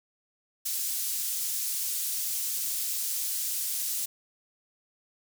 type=high-pass noise; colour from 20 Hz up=pink; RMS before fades=-31 dBFS; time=0.65-4.06 s; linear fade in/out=10 ms; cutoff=7300 Hz; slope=12 dB/octave; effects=none